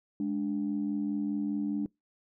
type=tone pair together; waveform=sine; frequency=207.7 / 292.6 Hz; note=G#3 / D4; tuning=0 / -6 cents; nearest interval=tritone; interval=594 cents; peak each=-31 / -30 dBFS; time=0.2-1.86 s; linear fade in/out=2 ms; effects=noise-tail reverb RT60 0.2 s tail -26 dB re dry + tanh soft clip ceiling -22 dBFS